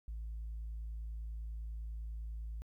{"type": "tone", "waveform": "sine", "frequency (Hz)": 55, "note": "A1", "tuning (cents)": 0, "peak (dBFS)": -38, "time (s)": [0.08, 2.62], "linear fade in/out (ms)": 0, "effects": ["tanh soft clip ceiling -37 dBFS", "13-bit"]}